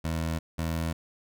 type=tone pair in turn; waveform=20% pulse; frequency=81.2 / 81.81 Hz; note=E2 / E2; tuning=-26 / -13 cents; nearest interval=unison; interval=13 cents; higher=second; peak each=-23 dBFS; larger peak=neither; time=0.04-0.39 / 0.58-0.93 s; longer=neither; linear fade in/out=10 ms; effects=none